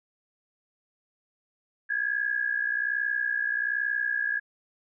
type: tone pair together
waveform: sine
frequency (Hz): 1636 / 1697.2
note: G#6 / G#6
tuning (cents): -26 / +37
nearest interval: minor second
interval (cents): 63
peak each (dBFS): -28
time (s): 1.89-4.4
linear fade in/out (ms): 20
effects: none